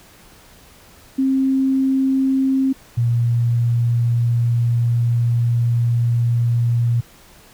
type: tone pair in turn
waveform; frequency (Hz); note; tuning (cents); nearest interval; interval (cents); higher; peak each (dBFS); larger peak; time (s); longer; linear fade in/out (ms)
sine; 266.5 / 118.44; C4 / A#2; +32 / +28; octave + major second; 1404; first; -14; neither; 1.18-2.73 / 2.97-7.01; second; 10
effects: pink hiss -47 dBFS RMS until 7.53 s